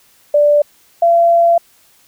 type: tone pair in turn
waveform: sine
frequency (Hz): 587.3 / 680.8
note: D5 / F5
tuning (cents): 0 / -44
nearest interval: minor third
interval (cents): 256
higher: second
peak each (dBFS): -7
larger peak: neither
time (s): 0.34-0.62 / 1.02-1.58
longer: second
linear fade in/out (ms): 5
effects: white hiss -51 dBFS RMS until 2.07 s